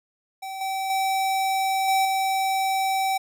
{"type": "tone with level steps", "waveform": "square", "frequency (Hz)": 770, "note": "G5", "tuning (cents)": -31, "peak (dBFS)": [-32, -26, -22, -19, -22], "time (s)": [0.42, 3.18], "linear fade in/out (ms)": 10, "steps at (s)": [0.61, 0.9, 1.88, 2.05], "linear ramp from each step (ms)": 2, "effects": []}